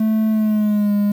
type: tone with pitch glide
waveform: triangle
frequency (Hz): 218.5 to 205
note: A3 to G#3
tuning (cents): -12 to -22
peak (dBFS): -12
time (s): 0-1.12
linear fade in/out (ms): 5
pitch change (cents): -110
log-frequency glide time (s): 0.3-0.93
effects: 7-bit